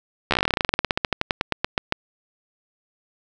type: slowing click train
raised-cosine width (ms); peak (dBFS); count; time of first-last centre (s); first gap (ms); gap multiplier
0.3; -3; 30; 0.31-1.924; 13; 1.09
effects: none